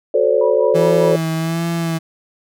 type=chord; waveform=sine; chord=D dominant seventh; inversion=first; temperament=equal with one note detuned; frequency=370 / 440 / 523.3 / 576.6 Hz; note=F#4 / A4 / C5 / D5; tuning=0 / 0 / 0 / -32 cents; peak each=-21 / -16 / -16 / -17 dBFS; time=0.14-1.16 s; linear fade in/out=5 ms
type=tone with tremolo; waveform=sine; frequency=971 Hz; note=B5; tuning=30 cents flat; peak=-23 dBFS; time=0.41-1.12 s; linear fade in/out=2 ms; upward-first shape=sine; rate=5 Hz; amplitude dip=85%
type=tone with vibrato; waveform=35% pulse; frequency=164.81 Hz; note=E3; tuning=in tune; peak=-16 dBFS; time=0.74-1.99 s; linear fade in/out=20 ms; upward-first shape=sine; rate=1.3 Hz; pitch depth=38 cents each way
effects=none